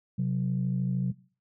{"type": "tone pair together", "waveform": "sine", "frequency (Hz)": [130.81, 184.03], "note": ["C3", "F#3"], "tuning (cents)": [0, -9], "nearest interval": "tritone", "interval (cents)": 591, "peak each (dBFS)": -27, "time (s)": [0.18, 1.12], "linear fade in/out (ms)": 10, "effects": ["noise-tail reverb RT60 0.4 s tail -20 dB re dry", "tanh soft clip ceiling -19 dBFS"]}